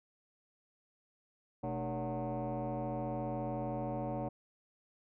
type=tone with frequency modulation; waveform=sine; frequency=219.9 Hz; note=A3; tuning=1 cent flat; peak=-33 dBFS; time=1.63-4.29 s; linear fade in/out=10 ms; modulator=173 Hz; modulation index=3.5; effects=tanh soft clip ceiling -31 dBFS

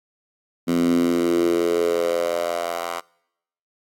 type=tone with high-pass filter sweep; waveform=10% pulse; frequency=85.6 Hz; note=F2; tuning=34 cents flat; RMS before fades=-21 dBFS; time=0.67-3.01 s; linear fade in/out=20 ms; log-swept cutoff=220 to 850 Hz; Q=4.9; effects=noise-tail reverb RT60 0.8 s tail -26 dB re dry + AAC 64 kbps

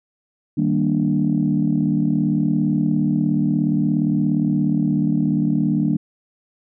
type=chord; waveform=sine; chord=Eb major seventh; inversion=none; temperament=equal with one note detuned; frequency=156.28 / 196 / 233.1 / 293.7 Hz; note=Eb3 / G3 / Bb3 / D4; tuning=+8 / 0 / 0 / 0 cents; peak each=-21 dBFS; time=0.57-5.97 s; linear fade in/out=10 ms; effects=tanh soft clip ceiling -7 dBFS

